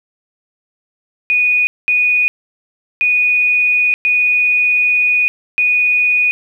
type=tone bursts at uneven times; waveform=sine; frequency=2471 Hz; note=D#7; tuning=13 cents flat; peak=-10 dBFS; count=5; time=1.3-1.67 / 1.88-2.28 / 3.01-3.94 / 4.05-5.28 / 5.58-6.31 s; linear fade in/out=0 ms; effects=8-bit